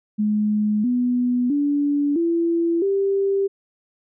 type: tone with pitch steps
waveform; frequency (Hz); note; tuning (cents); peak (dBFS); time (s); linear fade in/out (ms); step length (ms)
sine; 210.9 / 246.5 / 288.1 / 336.7 / 393.6; G#3 / B3 / D4 / E4 / G4; +27 / -3 / -33 / +37 / +7; -17; 0.18-3.48; 20; 660
effects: none